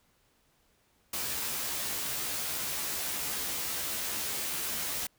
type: noise with comb filter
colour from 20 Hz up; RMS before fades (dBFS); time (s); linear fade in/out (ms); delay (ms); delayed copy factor
white; -34; 1.13-5.07; 5; 14; +1
effects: pink hiss -69 dBFS RMS until 5.18 s